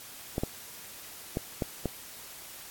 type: clicks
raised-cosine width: 2 ms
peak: -15 dBFS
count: 5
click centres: 0.381 / 0.435 / 1.371 / 1.622 / 1.857 s
effects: white hiss -46 dBFS RMS until 2.7 s + AAC 64 kbps